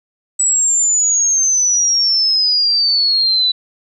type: exponential sweep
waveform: sine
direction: down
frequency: 7902 to 3951 Hz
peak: -11 dBFS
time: 0.39-3.52 s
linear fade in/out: 10 ms
effects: none